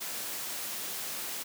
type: high-pass noise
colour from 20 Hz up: white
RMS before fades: -37 dBFS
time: 0-1.44 s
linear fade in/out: 20 ms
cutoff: 150 Hz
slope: 12 dB/octave
effects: none